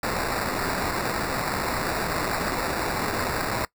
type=noise with sample-and-hold; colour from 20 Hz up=white; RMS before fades=-27 dBFS; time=0.03-3.65 s; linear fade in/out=2 ms; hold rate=3150 Hz; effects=noise-tail reverb RT60 0.1 s tail -21 dB re dry